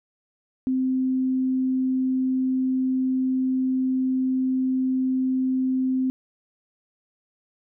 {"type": "tone", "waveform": "sine", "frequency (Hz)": 259.5, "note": "C4", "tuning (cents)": -14, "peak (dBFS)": -20, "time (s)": [0.67, 6.1], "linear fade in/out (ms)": 0, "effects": []}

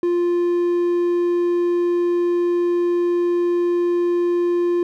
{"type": "tone", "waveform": "triangle", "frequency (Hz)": 349.2, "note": "F4", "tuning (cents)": 0, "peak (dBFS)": -14, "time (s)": [0.03, 4.83], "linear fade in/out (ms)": 2, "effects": []}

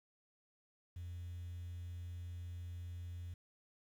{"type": "tone", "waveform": "triangle", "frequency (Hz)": 87.31, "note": "F2", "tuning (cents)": 0, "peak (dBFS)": -40, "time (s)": [0.96, 3.34], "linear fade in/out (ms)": 5, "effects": ["tanh soft clip ceiling -40 dBFS", "11-bit"]}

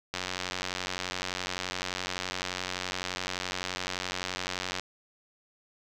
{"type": "click train", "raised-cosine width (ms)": 0.2, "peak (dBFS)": -14, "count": 428, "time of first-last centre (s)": [0.14, 4.796], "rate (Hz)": 91.7, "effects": []}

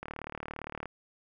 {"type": "click train", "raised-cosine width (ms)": 0.5, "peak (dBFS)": -23, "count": 32, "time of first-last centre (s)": [0.03, 0.857], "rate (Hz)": 37.5, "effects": []}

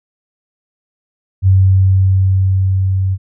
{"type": "tone with level ramp", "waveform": "sine", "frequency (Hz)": 95.1, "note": "F#2", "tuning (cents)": 48, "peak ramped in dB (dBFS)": [-5, -12], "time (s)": [1.42, 3.18], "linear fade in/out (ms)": 50, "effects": []}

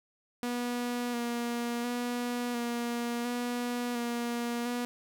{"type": "tone with vibrato", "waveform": "sawtooth", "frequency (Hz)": 240.2, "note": "B3", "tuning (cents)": -48, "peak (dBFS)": -27, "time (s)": [0.43, 4.85], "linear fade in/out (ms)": 0, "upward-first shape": "square", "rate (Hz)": 0.71, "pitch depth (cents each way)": 19, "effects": []}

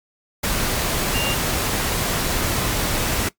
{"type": "tone in noise", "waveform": "sine", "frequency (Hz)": 2794, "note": "F7", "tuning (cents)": 0, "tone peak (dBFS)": -24, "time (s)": [1.14, 1.34], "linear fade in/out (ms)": 10, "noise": "pink", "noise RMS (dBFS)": -22, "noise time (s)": [0.43, 3.29], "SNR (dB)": -5, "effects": ["noise-tail reverb RT60 0.1 s tail -19 dB re dry", "Opus 48 kbps"]}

